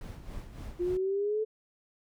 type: noise with tremolo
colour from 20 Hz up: brown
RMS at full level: -40 dBFS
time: 0.01-0.97 s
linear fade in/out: 2 ms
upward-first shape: sine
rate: 3.6 Hz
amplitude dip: 60%
type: exponential sweep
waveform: sine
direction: up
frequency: 349.2 to 440 Hz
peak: -27 dBFS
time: 0.79-1.45 s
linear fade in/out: 20 ms
effects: none